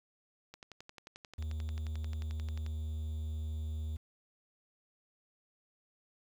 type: click train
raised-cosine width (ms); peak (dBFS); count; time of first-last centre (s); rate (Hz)
0.2; -31; 25; 0.54-2.664; 11.3
type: tone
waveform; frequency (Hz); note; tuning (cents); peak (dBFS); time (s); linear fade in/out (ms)
triangle; 77.78; D#2; 0; -33; 1.38-3.97; 10
effects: 10-bit